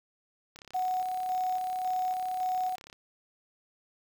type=click train; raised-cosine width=0.2 ms; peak=-30 dBFS; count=82; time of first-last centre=0.56-2.928 s; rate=34.2 Hz
type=tone with tremolo; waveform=sine; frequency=740 Hz; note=F#5; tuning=in tune; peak=-27 dBFS; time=0.74-2.76 s; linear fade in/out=10 ms; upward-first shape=square; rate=1.8 Hz; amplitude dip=30%
effects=8-bit